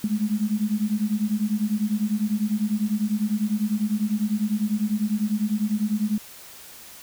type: beating tone pair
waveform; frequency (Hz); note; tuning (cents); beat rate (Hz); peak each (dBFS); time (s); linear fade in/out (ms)
sine; 206.1 / 216.1; G#3 / A3; -13 / -31; 10; -24; 0.04-6.18; 2
effects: white hiss -44 dBFS RMS until 7.02 s